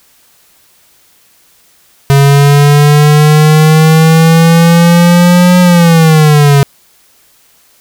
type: exponential two-way sweep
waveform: square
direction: up then down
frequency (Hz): 138.59 to 180.3 to 138.59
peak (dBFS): -3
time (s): 2.1-6.63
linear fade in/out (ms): 0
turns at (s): 5.6
effects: white hiss -47 dBFS RMS until 7.8 s